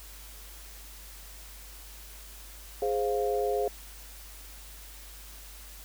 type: chord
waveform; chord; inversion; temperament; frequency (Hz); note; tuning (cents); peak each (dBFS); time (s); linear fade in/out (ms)
sine; F minor; first; equal; 415.3 / 523.3 / 698.5; Ab4 / C5 / F5; 0 / 0 / 0; -28 / -31 / -32; 2.82-3.68; 2
effects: added 50 Hz sine -47 dBFS peak until 5.84 s + white hiss -49 dBFS RMS until 5.84 s